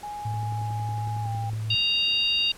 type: tone with pitch glide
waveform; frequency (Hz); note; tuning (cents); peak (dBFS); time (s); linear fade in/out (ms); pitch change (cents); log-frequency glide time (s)
sine; 830.6 to 799.1; G#5 to G5; 0 to +33; -32; 0.03-1.5; 5; -67; 1.23-1.28
type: tone with vibrato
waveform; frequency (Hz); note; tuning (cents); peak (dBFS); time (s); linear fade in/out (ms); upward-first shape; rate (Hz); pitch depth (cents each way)
sine; 109.2; A2; -13; -27; 0.25-1.75; 5; triangle; 13; 22
type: click train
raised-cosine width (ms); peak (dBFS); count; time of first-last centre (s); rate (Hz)
3; -32; 14; 0.34-1.533; 10.9
type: harmonic tone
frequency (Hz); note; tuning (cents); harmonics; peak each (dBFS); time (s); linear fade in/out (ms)
932.3; A#5; 0; 3 / 4 / 5; -23 / -26 / -30; 1.7-2.52; 5
effects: pink hiss -47 dBFS RMS until 2.57 s + low-pass 12000 Hz 12 dB/octave